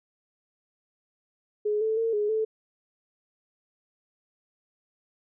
sine tone with pitch steps, 420.2 / 439.6 / 454.2 / 417.3 / 438.3 Hz, G#4 / A4 / A#4 / G#4 / A4, +20 / -2 / -45 / +8 / -7 cents, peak -23 dBFS, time 1.65-2.45 s, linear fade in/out 10 ms, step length 160 ms, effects none

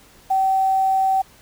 sine tone with quantisation, 768 Hz, G5, 36 cents flat, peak -15 dBFS, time 0.3-1.22 s, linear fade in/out 10 ms, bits 7, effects pink hiss -50 dBFS RMS until 1.41 s

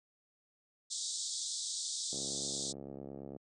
white band-pass noise, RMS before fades -39 dBFS, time 0.9-2.73 s, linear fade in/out 20 ms, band 3500 to 8600 Hz, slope 96 dB/octave
click train, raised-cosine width 2 ms, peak -31 dBFS, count 86, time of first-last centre 2.13-3.364 s, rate 68.9 Hz
effects high-pass 150 Hz 12 dB/octave

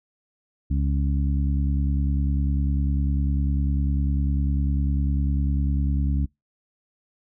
harmonic tone, 70 Hz, C#2, 18 cents sharp, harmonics 1 / 2 / 3 / 4, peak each -21 / -27 / -31 / -33 dBFS, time 0.7-6.26 s, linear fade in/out 10 ms, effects noise-tail reverb RT60 0.2 s tail -26 dB re dry

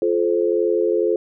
sine chord, F major, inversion none, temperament equal with one note detuned, 349.2 / 431.2 / 523.3 Hz, F4 / A4 / C5, 0 / -35 / 0 cents, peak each -20 / -19 / -23 dBFS, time 0.02-1.16 s, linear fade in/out 2 ms, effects none

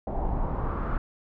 brown noise with low-pass filter sweep, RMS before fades -28 dBFS, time 0.07-0.98 s, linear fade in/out 2 ms, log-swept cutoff 730 to 1400 Hz, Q 3.6, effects none

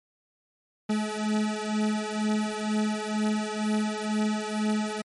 40% pulse beating tone pair, 212.5 / 214.6 Hz, G#3 / A3, +40 / -43 cents, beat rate 2.1 Hz, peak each -27 / -28 dBFS, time 0.89-5.02 s, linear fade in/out 10 ms, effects MP3 48 kbps

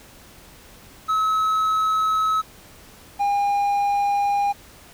triangle tone pair in turn, 1288 / 808.8 Hz, E6 / G#5, -41 / -46 cents, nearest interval minor sixth, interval 805 cents, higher first, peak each -16 dBFS, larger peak neither, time 1.08-2.42 / 3.19-4.53 s, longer neither, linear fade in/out 20 ms, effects pink hiss -47 dBFS RMS until 4.93 s

